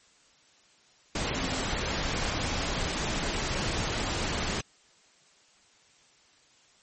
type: tone in noise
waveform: sine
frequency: 262.6 Hz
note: C4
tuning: 6 cents sharp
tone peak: -38 dBFS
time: 1.33-1.64 s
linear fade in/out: 5 ms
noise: pink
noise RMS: -30 dBFS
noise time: 1.15-4.61 s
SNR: -11 dB
effects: white hiss -61 dBFS RMS until 6.82 s + MP3 32 kbps